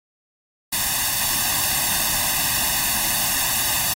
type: noise with comb filter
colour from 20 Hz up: white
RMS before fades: -21 dBFS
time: 0.72-3.94 s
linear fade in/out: 10 ms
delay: 1.1 ms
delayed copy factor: +0.95
effects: AAC 48 kbps